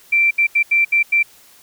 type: tone bursts at uneven times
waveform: sine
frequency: 2349 Hz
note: D7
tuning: in tune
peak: -11 dBFS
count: 6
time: 0.12-0.31 / 0.38-0.47 / 0.55-0.63 / 0.71-0.85 / 0.92-1.03 / 1.12-1.23 s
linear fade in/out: 10 ms
effects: white hiss -48 dBFS RMS until 1.62 s

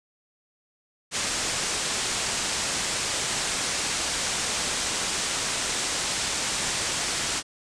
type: low-pass noise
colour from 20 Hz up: white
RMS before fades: -28 dBFS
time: 1.11-7.43 s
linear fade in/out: 50 ms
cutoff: 8800 Hz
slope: 48 dB/octave
effects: none

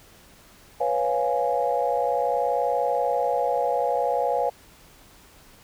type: chord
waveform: sine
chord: C# dominant seventh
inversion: third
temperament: equal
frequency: 493.9 / 554.4 / 698.5 / 830.6 Hz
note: B4 / C#5 / E#5 / G#5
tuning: 0 / 0 / 0 / 0 cents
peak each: -26 dBFS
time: 0.8-4.5 s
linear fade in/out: 10 ms
effects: tanh soft clip ceiling -10 dBFS + pink hiss -52 dBFS RMS until 5.63 s

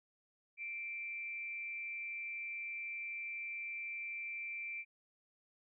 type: tone with frequency modulation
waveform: sine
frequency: 2349 Hz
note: D7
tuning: in tune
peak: -40 dBFS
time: 0.57-4.85 s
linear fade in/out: 50 ms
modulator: 210 Hz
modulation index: 0.3
effects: none

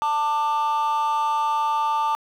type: tone pair together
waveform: triangle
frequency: 890 / 1186.8 Hz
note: A5 / D6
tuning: +20 / +18 cents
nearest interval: perfect fourth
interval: 498 cents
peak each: -18 / -21 dBFS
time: 0.02-2.15 s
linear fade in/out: 0 ms
effects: tanh soft clip ceiling -15 dBFS + 9-bit

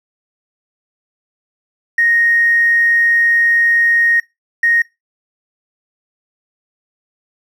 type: tone bursts at uneven times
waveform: triangle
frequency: 1864.7 Hz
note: A#6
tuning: in tune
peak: -6 dBFS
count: 2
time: 1.98-4.2 / 4.63-4.82 s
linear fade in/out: 5 ms
effects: noise-tail reverb RT60 0.2 s tail -23 dB re dry + tanh soft clip ceiling -7 dBFS

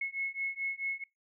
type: beating tone pair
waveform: sine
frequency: 2181 / 2185.6 Hz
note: C#7 / C#7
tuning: -29 / -25 cents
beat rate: 4.6 Hz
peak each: -36 / -36 dBFS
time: 0.01-1.04 s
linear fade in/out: 5 ms
effects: noise-tail reverb RT60 0.2 s tail -23 dB re dry

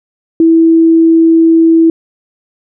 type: tone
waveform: sine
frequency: 327.7 Hz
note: E4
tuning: 10 cents flat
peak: -3 dBFS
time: 0.4-1.9 s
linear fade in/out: 2 ms
effects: none

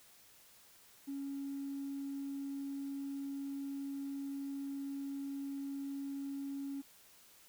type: tone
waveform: triangle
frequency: 277.2 Hz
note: C#4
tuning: in tune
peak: -35 dBFS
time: 1.07-6.82 s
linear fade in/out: 20 ms
effects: tanh soft clip ceiling -36 dBFS + white hiss -62 dBFS RMS until 7.48 s

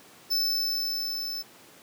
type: tone with level ramp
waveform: square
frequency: 5274 Hz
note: E8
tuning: in tune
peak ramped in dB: -23 to -32 dBFS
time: 0.3-1.43 s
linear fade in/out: 20 ms
effects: pink hiss -52 dBFS RMS until 1.82 s + high-pass 200 Hz 12 dB/octave

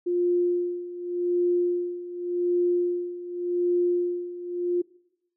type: tone with tremolo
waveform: sine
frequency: 352.5 Hz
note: F4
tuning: 16 cents sharp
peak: -19 dBFS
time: 0.06-4.82 s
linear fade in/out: 10 ms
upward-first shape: sine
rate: 0.87 Hz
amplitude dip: 80%
effects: noise-tail reverb RT60 0.8 s tail -22 dB re dry

